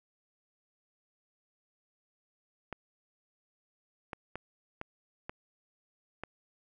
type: clicks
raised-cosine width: 0.5 ms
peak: -23 dBFS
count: 6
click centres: 2.727 / 4.132 / 4.356 / 4.814 / 5.295 / 6.236 s
effects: none